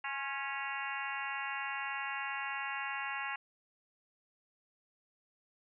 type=harmonic tone with a mistuned harmonic; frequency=276.8 Hz; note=C#4; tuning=2 cents flat; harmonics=3 / 4 / 5 / 6 / 7 / 8 / 9 / 10; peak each=-43 / -43 / -46 / -43 / -43 / -46 / -48 / -44 dBFS; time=0.04-3.36 s; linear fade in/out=5 ms; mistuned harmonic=4; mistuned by=-40 cents; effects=none